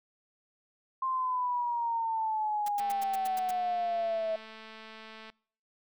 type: exponential sweep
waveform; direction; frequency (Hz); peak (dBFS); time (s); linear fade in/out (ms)
sine; down; 1056 to 647; -28; 1.02-4.36; 5
type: noise bursts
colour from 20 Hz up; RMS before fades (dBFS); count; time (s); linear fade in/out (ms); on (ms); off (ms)
white; -42; 8; 2.66-3.511; 5; 25; 93
type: click train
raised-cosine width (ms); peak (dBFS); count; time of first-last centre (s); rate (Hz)
0.3; -32; 551; 2.8-5.3; 220
effects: noise-tail reverb RT60 0.6 s tail -26 dB re dry